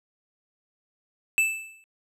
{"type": "tone with exponential decay", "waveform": "square", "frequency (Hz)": 2637, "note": "E7", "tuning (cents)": 0, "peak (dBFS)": -17, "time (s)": [1.38, 1.84], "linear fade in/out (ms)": 0, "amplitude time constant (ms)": 100, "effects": ["low-pass 12000 Hz 12 dB/octave"]}